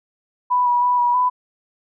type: tone with pitch steps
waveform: sine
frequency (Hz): 990 / 971 / 985 / 968 / 997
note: B5 / B5 / B5 / B5 / B5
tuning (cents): +4 / -30 / -5 / -35 / +16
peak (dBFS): -14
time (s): 0.5-1.3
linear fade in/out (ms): 20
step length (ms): 160
effects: none